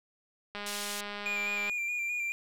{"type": "click train", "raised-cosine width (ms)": 0.3, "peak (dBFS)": -23, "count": 236, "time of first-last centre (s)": [0.55, 1.696], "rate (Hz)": 205}
{"type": "band-pass noise", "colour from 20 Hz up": "pink", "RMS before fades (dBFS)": -39, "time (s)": [0.66, 1.01], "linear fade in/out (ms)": 5, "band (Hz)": [2900, 12000], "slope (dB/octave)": 24}
{"type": "tone with vibrato", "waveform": "triangle", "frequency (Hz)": 2402, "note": "D7", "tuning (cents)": 38, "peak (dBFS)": -29, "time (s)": [1.26, 2.32], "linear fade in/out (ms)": 0, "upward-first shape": "square", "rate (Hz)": 4.8, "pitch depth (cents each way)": 28}
{"effects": []}